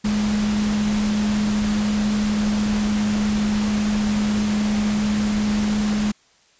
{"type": "tone in noise", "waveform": "sine", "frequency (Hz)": 210, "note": "G#3", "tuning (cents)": 19, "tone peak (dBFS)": -18, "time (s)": [0.04, 6.12], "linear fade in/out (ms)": 10, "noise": "pink", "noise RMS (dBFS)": -29, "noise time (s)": [0.04, 6.12], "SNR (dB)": 8, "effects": ["white hiss -57 dBFS RMS until 6.59 s", "resampled to 16000 Hz"]}